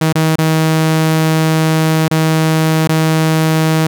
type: tone with dropouts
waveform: sawtooth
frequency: 158.9 Hz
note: D#3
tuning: 37 cents sharp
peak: -6 dBFS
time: 0.01-3.87 s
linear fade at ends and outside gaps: 5 ms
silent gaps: 0.127-0.153 / 0.358-0.384 / 2.082-2.111 / 2.875-2.89 s
effects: none